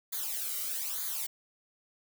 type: noise with flanger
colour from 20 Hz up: blue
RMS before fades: -35 dBFS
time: 0.12-1.27 s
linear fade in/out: 10 ms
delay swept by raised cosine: 0.36 to 1.18 ms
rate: 1.1 Hz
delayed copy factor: -0.9
effects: none